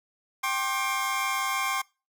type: chord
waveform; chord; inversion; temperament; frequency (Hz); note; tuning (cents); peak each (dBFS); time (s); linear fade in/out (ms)
25% pulse; G suspended fourth; none; equal with one note detuned; 784 / 1068.5 / 1174.7; G5 / C6 / D6; 0 / +36 / 0; -29 / -24 / -30; 0.43-1.82; 10
effects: noise-tail reverb RT60 0.3 s tail -24 dB re dry